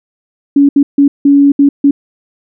sine tone bursts at uneven times, 282.2 Hz, C#4, 31 cents sharp, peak -3 dBFS, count 6, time 0.56-0.69 / 0.76-0.83 / 0.98-1.08 / 1.25-1.52 / 1.59-1.69 / 1.84-1.91 s, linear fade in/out 5 ms, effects none

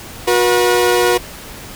sawtooth tone pair together, 362.9 / 482 Hz, F#4 / B4, -34 / -42 cents, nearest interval perfect fourth, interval 492 cents, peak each -10 dBFS, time 0.27-1.18 s, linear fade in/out 10 ms, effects pink hiss -33 dBFS RMS until 1.75 s

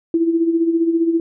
sine tone with tremolo, 331.9 Hz, E4, 12 cents sharp, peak -11 dBFS, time 0.14-1.2 s, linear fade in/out 2 ms, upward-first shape sine, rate 15 Hz, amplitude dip 60%, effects none

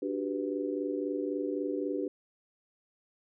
sine chord, G major seventh, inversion second, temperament equal with one note detuned, 293.7 / 370 / 393.8 / 493.9 Hz, D4 / F#4 / G4 / B4, 0 / 0 / +8 / 0 cents, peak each -34 / -38 / -35 / -37 dBFS, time 0.02-2.08 s, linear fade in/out 5 ms, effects none

